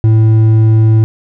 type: tone with hard clipping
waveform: sine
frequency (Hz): 110.4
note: A2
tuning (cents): +6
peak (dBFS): -6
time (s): 0.04-1.04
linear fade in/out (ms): 0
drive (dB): 5
effects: none